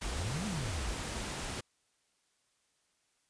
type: noise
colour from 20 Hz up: pink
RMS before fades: -39 dBFS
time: 0.01-1.61 s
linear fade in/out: 10 ms
type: exponential two-way sweep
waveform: sine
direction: up then down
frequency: 43.65 to 222.7 to 43.65 Hz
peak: -35 dBFS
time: 0.04-0.94 s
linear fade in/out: 20 ms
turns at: 0.46 s
effects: white hiss -75 dBFS RMS until 3.29 s + resampled to 22050 Hz